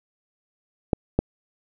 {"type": "clicks", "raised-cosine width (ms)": 2, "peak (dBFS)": -5, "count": 2, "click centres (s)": [0.932, 1.19], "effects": []}